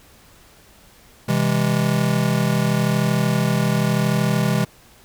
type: chord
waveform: square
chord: C augmented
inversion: none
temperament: just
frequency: 130.81 / 163.52 / 204.4 Hz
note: C3 / E3 / G#3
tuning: 0 / -14 / -27 cents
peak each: -22 dBFS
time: 1.28-4.65 s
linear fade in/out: 10 ms
effects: pink hiss -50 dBFS RMS until 5.04 s